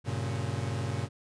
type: chord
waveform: 40% pulse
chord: G diminished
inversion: none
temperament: equal with one note detuned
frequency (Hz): 96.54 / 116.54 / 138.59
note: G2 / Bb2 / Db3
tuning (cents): -26 / 0 / 0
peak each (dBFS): -34 / -33 / -35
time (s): 0.04-1.09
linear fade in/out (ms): 50
effects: resampled to 22050 Hz